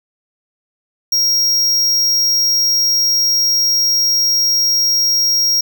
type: tone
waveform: square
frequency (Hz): 5600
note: F8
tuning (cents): +4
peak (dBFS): -12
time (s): 1.12-5.61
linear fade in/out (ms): 5
effects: none